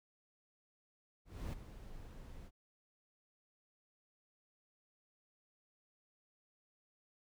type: noise with ADSR envelope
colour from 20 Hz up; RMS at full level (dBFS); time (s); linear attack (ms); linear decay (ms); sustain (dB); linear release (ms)
brown; -39; 1.25-2.51; 280; 11; -12; 51
effects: none